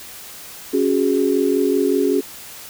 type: chord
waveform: sine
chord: C# suspended fourth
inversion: none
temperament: equal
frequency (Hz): 277.2 / 370 / 415.3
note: C#4 / F#4 / G#4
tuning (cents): 0 / 0 / 0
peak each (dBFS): -19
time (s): 0.73-2.21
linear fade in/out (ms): 10
effects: white hiss -37 dBFS RMS until 2.69 s